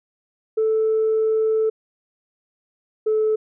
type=tone pair in turn; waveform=sine; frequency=439.4 / 433.6 Hz; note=A4 / A4; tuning=-2 / -25 cents; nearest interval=unison; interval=23 cents; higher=first; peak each=-15 dBFS; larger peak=neither; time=0.57-1.7 / 3.06-3.36 s; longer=first; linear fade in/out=10 ms; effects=tanh soft clip ceiling -13 dBFS